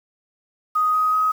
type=tone with pitch steps; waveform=sine; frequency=1248 / 1256 / 1264 Hz; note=D#6 / D#6 / D#6; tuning=+5 / +16 / +27 cents; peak=-16 dBFS; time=0.75-1.32 s; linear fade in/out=10 ms; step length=190 ms; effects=7-bit